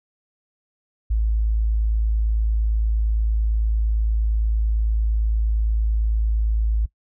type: tone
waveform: sine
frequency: 54.4 Hz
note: A1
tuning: 19 cents flat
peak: -17 dBFS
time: 1.1-6.86 s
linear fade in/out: 10 ms
effects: noise-tail reverb RT60 0.1 s tail -20 dB re dry